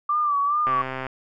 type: tone with vibrato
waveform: sine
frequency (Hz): 1169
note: D6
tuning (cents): -8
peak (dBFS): -19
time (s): 0.09-0.82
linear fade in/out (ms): 5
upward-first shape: sine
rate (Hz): 2.4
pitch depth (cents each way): 65
type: click train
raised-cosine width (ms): 0.5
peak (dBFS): -15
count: 53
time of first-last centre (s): 0.67-1.067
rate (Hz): 131
effects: none